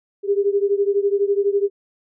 sine beating tone pair, 397.6 / 409.6 Hz, G4 / G#4, +25 / -24 cents, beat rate 12 Hz, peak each -18 / -20 dBFS, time 0.23-1.7 s, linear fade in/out 50 ms, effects none

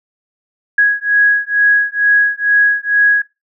sine beating tone pair, 1660 / 1662.2 Hz, G#6 / G#6, -1 / +1 cents, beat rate 2.2 Hz, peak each -12 dBFS, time 0.78-3.22 s, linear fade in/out 5 ms, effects noise-tail reverb RT60 0.2 s tail -18 dB re dry

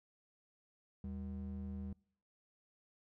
triangle ring-modulated tone, 138.59 Hz, C#3, in tune, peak -36 dBFS, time 1.04-1.93 s, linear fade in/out 2 ms, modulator 59.6 Hz, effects noise-tail reverb RT60 0.6 s tail -26 dB re dry

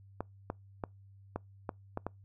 clicks, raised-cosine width 1 ms, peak -21 dBFS, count 7, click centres 0.206 / 0.501 / 0.838 / 1.36 / 1.692 / 1.974 / 2.066 s, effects noise-tail reverb RT60 0.2 s tail -26 dB re dry + added 98 Hz sine -54 dBFS peak until 2.24 s

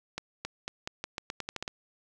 accelerating click train, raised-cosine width 0.2 ms, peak -17 dBFS, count 12, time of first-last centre 0.18-1.679 s, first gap 270 ms, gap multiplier 0.85, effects none

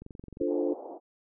click train, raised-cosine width 3 ms, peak -31 dBFS, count 10, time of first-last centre 0.02-0.415 s, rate 22.8 Hz
sine chord, D minor seventh, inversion none, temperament equal, 293.7 / 349.2 / 440 / 523.3 Hz, D4 / F4 / A4 / C5, 0 / 0 / 0 / 0 cents, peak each -31 / -30 / -32 / -33 dBFS, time 0.4-0.74 s, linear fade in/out 10 ms
pink band-pass noise, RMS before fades -42 dBFS, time 0.47-1 s, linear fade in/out 50 ms, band 300 to 850 Hz, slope 48 dB/octave
effects none

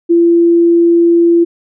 sine tone, 340 Hz, F4, 46 cents flat, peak -5 dBFS, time 0.09-1.45 s, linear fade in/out 20 ms, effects none

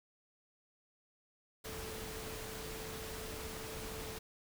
sine tone in noise, 440 Hz, A4, in tune, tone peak -48 dBFS, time 1.64-4.19 s, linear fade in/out 10 ms, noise pink, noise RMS -45 dBFS, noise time 1.64-4.19 s, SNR -6 dB, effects none

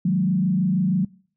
sine tone with frequency modulation, 185 Hz, F#3, in tune, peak -17 dBFS, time 0.05-1.05 s, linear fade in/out 5 ms, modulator 26.4 Hz, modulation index 0.92, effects noise-tail reverb RT60 0.5 s tail -24 dB re dry

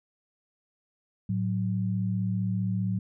sine tone pair together, 110 / 185.3 Hz, A2 / F#3, 0 / +3 cents, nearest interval major sixth, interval 903 cents, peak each -28 dBFS, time 1.29-2.99 s, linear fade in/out 5 ms, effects none

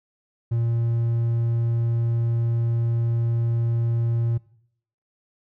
triangle tone, 116.54 Hz, A#2, in tune, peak -18 dBFS, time 0.51-4.38 s, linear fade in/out 10 ms, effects noise-tail reverb RT60 0.7 s tail -21 dB re dry

